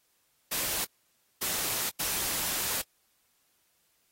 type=noise bursts at uneven times; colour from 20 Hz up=white; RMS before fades=-31 dBFS; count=3; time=0.51-0.85 / 1.41-1.9 / 1.99-2.82 s; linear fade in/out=10 ms; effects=white hiss -71 dBFS RMS until 4.11 s + AAC 48 kbps